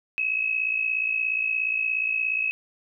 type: tone pair together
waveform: sine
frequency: 2554 / 2611 Hz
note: D#7 / E7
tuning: +45 / -17 cents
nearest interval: unison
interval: 38 cents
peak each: -24 / -28 dBFS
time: 0.18-2.51 s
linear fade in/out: 0 ms
effects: none